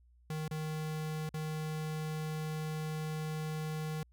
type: tone with dropouts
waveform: square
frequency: 155.56 Hz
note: D#3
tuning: in tune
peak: -36 dBFS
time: 0.3-4.03 s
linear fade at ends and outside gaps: 2 ms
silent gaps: 0.48-0.511 / 1.291-1.341 s
effects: added 60 Hz sine -61 dBFS peak until 4.12 s